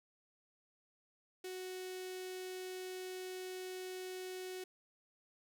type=tone with notch filter; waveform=sawtooth; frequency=370 Hz; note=F#4; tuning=in tune; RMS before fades=-45 dBFS; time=1.44-4.64 s; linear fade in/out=5 ms; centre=1000 Hz; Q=0.76; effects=none